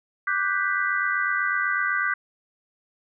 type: chord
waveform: sine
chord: G major seventh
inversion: second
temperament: equal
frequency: 1174.7 / 1480 / 1568 / 1975.5 Hz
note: D6 / F#6 / G6 / B6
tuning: 0 / 0 / 0 / 0 cents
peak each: -28 / -27 / -26 / -28 dBFS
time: 0.27-2.14 s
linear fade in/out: 5 ms
effects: none